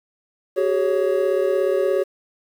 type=chord; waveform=triangle; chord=F# suspended second; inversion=none; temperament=equal with one note detuned; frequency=378.4 / 415.3 / 554.4 Hz; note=F#4 / G#4 / C#5; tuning=+39 / 0 / 0 cents; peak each=-19 / -21 / -19 dBFS; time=0.56-2.04 s; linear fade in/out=20 ms; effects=8-bit